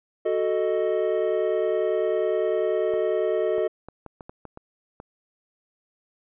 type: chord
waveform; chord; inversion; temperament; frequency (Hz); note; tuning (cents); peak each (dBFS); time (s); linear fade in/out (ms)
triangle; D# diminished; first; equal; 370 / 440 / 622.3; F#4 / A4 / D#5; 0 / 0 / 0; -24 / -23 / -24; 0.25-3.68; 10
type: clicks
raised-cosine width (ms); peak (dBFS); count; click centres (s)
1; -25; 9; 2.938 / 3.582 / 3.886 / 4.063 / 4.208 / 4.295 / 4.453 / 4.574 / 5.001
effects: resampled to 8000 Hz